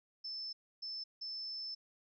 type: tone bursts at uneven times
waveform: sine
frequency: 5274 Hz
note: E8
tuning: in tune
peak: -40 dBFS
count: 3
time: 0.24-0.53 / 0.82-1.04 / 1.21-1.75 s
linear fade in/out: 10 ms
effects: none